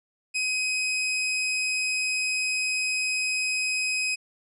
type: tone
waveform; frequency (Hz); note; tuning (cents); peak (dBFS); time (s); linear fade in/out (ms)
sawtooth; 2523; D#7; +23; -21; 0.34-4.16; 20
effects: resampled to 24000 Hz